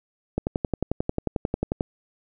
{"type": "click train", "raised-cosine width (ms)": 2, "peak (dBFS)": -10, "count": 17, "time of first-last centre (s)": [0.38, 1.809], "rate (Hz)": 11.2, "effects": []}